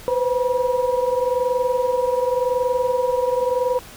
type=tone cluster; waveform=sine; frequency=497.1 / 518 / 965 Hz; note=B4 / C5 / B5; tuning=+11 / -17 / -40 cents; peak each=-20 / -22 / -25 dBFS; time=0.08-3.79 s; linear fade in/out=0 ms; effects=pink hiss -41 dBFS RMS until 3.96 s